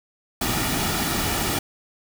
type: noise with comb filter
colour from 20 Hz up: pink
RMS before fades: -24 dBFS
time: 0.41-1.59 s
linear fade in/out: 5 ms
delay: 1.9 ms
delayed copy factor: -0.5
effects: none